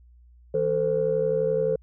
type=tone cluster; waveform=sine; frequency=161.5 / 445.3 / 517 Hz; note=E3 / A4 / C5; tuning=-35 / +21 / -21 cents; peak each=-31 / -23 / -24 dBFS; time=0.54-1.76 s; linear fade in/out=5 ms; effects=tanh soft clip ceiling -13 dBFS + added 60 Hz sine -50 dBFS peak until 1.82 s